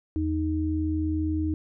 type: tone pair together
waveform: sine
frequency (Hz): 82.4 / 311.1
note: E2 / D#4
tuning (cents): 0 / 0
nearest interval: octave + major seventh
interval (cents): 2300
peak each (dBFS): -27 / -26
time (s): 0.16-1.54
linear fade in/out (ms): 0
effects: none